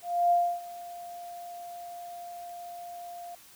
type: tone with ADSR envelope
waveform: sine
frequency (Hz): 698.5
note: F5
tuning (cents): 0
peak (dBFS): -19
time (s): 0.02-3.35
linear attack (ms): 290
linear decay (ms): 290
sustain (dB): -20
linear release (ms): 4
effects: white hiss -54 dBFS RMS until 3.55 s